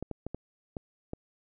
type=clicks; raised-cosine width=2 ms; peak=-22 dBFS; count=6; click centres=0.026 / 0.113 / 0.266 / 0.346 / 0.768 / 1.134 s; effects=none